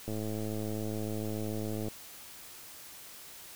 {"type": "click train", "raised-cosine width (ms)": 2, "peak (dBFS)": -24, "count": 194, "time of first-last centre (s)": [0.08, 1.884], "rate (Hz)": 107, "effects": ["white hiss -49 dBFS RMS until 3.55 s"]}